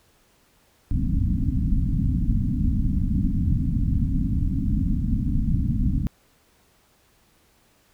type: low-pass noise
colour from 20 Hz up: pink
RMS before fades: -22 dBFS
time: 0.91-6.07 s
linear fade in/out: 0 ms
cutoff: 280 Hz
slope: 96 dB/octave
effects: pink hiss -61 dBFS RMS until 7.93 s